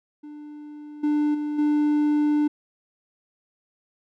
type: tone with level steps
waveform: triangle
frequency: 297.4 Hz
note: D4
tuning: 22 cents sharp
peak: -35 / -17 / -23 / -16 dBFS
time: 0.23-2.48 s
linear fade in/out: 10 ms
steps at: 1.03 / 1.34 / 1.58 s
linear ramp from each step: 10 ms
effects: none